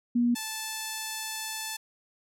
sine / 5% pulse tone pair in turn, 240 / 876.3 Hz, B3 / A5, -49 / -7 cents, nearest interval octave + minor seventh, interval 2242 cents, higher second, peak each -21 dBFS, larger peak neither, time 0.15-0.35 / 0.35-1.77 s, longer second, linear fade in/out 10 ms, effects none

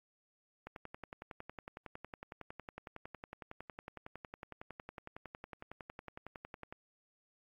click train, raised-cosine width 0.5 ms, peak -30 dBFS, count 67, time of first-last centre 0.67-6.725 s, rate 10.9 Hz, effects AAC 48 kbps

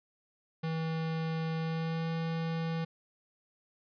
square tone with pitch glide, 161.6 to 163.86 Hz, E3 to E3, -34 to -10 cents, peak -32 dBFS, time 0.63-2.85 s, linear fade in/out 10 ms, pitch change +24 cents, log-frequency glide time 1.57-2.09 s, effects resampled to 11025 Hz

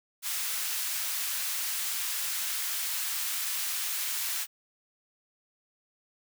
white high-pass noise, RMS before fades -32 dBFS, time 0.22-4.47 s, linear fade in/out 50 ms, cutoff 1300 Hz, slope 12 dB/octave, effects none

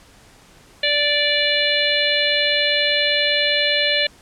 harmonic tone, 585 Hz, D5, 7 cents flat, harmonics 1 / 3 / 4 / 5 / 6 / 7, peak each -23 / -23 / -23 / -23 / -23 / -23 dBFS, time 0.83-4.07 s, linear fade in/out 5 ms, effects pink hiss -49 dBFS RMS until 4.21 s + low-pass 10000 Hz 12 dB/octave

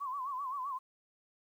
sine tone with vibrato, 1075 Hz, C6, 47 cents sharp, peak -35 dBFS, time 0-0.79 s, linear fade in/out 20 ms, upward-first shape sine, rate 7.7 Hz, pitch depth 120 cents each way, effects 11-bit

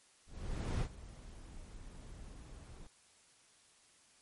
brown noise with ADSR envelope, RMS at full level -33 dBFS, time 0.26-2.87 s, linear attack 550 ms, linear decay 72 ms, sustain -18 dB, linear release 4 ms, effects white hiss -66 dBFS RMS until 4.21 s + MP3 48 kbps

